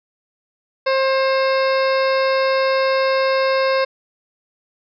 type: harmonic tone with a mistuned harmonic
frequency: 532 Hz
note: C5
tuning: 29 cents sharp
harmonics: 1 / 2 / 3 / 4 / 5 / 7 / 8 / 9 / 10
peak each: -16 / -22 / -26 / -28 / -30 / -33 / -34 / -35 / -36 dBFS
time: 0.86-3.85 s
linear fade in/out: 10 ms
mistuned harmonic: 10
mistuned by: -39 cents
effects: none